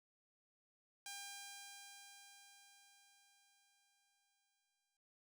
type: tone with exponential decay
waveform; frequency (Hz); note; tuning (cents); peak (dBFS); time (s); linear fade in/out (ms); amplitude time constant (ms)
5% pulse; 800; G5; +35; -35; 1.06-4.97; 2; 850
effects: none